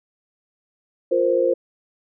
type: chord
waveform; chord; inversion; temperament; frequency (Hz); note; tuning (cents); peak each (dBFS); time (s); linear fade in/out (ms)
sine; F suspended fourth; none; equal with one note detuned; 350.6 / 466.2 / 523.3; F4 / Bb4 / C5; +7 / 0 / 0; -22 / -22 / -18; 1.11-1.54; 10
effects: none